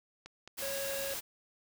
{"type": "click train", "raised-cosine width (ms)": 0.2, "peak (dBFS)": -30, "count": 4, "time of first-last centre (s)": [0.26, 0.908], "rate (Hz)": 4.63}
{"type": "noise", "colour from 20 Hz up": "white", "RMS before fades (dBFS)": -39, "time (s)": [0.57, 1.21], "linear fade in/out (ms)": 20}
{"type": "harmonic tone", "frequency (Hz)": 550, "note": "C#5", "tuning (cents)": -14, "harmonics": [1, 3, 5, 7, 9], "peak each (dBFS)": [-37, -47, -51, -54, -56], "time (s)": [0.62, 1.14], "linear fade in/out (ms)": 5}
{"effects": []}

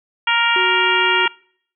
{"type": "harmonic tone", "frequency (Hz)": 467.4, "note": "A#4", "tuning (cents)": 5, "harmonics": [2, 3, 4, 5, 6, 7], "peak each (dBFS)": [-20, -20, -22, -21, -20, -25], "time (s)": [0.27, 1.28], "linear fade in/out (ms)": 5}
{"type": "tone", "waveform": "triangle", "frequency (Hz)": 369.6, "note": "F#4", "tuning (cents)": -2, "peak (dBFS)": -20, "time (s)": [0.56, 1.26], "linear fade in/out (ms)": 2}
{"effects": ["noise-tail reverb RT60 0.6 s tail -25 dB re dry"]}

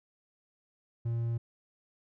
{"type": "tone", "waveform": "triangle", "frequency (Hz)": 116.54, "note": "A#2", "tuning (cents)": 0, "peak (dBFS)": -27, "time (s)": [1.05, 1.38], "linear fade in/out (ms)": 10, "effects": []}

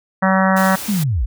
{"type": "harmonic tone", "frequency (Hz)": 190, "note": "F#3", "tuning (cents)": 46, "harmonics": [1, 3, 4, 5, 6, 7, 8, 9, 10], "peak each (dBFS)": [-15, -20, -21, -22, -23, -23, -24, -25, -25], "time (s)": [0.22, 0.76], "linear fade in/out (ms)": 10}
{"type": "noise", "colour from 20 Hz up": "white", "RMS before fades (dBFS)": -28, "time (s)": [0.56, 1.04], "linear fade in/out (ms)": 10}
{"type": "linear sweep", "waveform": "sine", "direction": "down", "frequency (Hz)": [221.1, 41.28], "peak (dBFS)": -15, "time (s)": [0.88, 1.26], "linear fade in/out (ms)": 10}
{"effects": []}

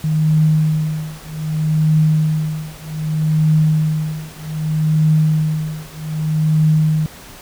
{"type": "tone with tremolo", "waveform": "sine", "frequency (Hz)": 155.56, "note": "D#3", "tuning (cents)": 0, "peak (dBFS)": -9, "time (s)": [0.04, 7.06], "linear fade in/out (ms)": 0, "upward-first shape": "triangle", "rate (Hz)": 0.64, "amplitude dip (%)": 100, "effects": ["pink hiss -38 dBFS RMS until 7.41 s"]}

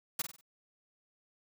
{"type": "noise with echo", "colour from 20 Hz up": "white", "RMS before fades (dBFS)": -33, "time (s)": [0.19, 0.22], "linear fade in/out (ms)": 5, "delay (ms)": 48, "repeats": 4, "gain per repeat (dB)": -8, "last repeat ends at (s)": 0.412, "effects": []}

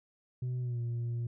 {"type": "tone with pitch glide", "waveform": "sine", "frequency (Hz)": [125.4, 118.36], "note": ["B2", "A#2"], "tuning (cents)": [27, 27], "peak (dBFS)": -29, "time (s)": [0.42, 1.27], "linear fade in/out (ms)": 5, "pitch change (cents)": -100, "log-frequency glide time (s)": [0.6, 0.8], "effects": ["tanh soft clip ceiling -31 dBFS"]}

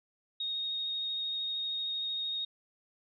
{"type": "tone with vibrato", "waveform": "sine", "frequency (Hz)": 3729, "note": "A#7", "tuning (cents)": 0, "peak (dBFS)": -32, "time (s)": [0.4, 2.45], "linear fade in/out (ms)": 5, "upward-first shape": "sine", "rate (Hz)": 13, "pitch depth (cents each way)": 11, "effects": []}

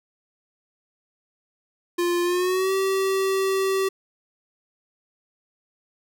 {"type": "tone with pitch glide", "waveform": "square", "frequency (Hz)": [349.2, 385.2], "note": ["F4", "G4"], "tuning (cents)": [0, -30], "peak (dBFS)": -21, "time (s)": [1.98, 3.89], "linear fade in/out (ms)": 10, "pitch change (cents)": 170, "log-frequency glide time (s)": [2.23, 2.73], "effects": []}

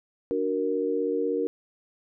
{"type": "chord", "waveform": "sine", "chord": "D augmented", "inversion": "none", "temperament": "equal", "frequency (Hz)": [293.7, 370, 466.2], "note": ["D4", "F#4", "A#4"], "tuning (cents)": [0, 0, 0], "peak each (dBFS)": [-30, -30, -26], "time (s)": [0.31, 1.47], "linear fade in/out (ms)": 0, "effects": []}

